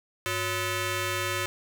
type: ring-modulated tone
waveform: 10% pulse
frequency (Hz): 460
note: A#4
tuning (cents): -23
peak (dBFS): -16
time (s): 0.26-1.46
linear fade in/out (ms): 0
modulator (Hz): 821
effects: none